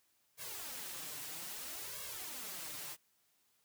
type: noise with flanger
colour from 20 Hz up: white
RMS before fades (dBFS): -45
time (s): 0.37-2.97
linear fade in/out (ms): 50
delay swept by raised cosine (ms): 1.8 to 6.8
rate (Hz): 0.61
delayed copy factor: +0.9
effects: white hiss -75 dBFS RMS until 3.64 s + high-pass 60 Hz 12 dB/octave